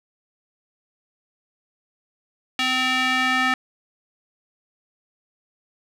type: tone with band-pass filter sweep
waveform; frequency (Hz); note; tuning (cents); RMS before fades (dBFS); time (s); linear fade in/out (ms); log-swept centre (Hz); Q
square; 257.5; C4; -28; -21; 2.59-3.54; 2; 2800 to 1800; 1.7
effects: none